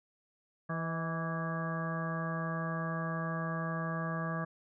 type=harmonic tone with a mistuned harmonic; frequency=164.81 Hz; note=E3; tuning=in tune; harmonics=1 / 2 / 3 / 4 / 5 / 6 / 7 / 8 / 9 / 10; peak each=-35 / -47 / -46 / -42 / -50 / -52 / -40 / -53 / -53 / -42 dBFS; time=0.69-4.45 s; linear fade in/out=10 ms; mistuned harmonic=4; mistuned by=-42 cents; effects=none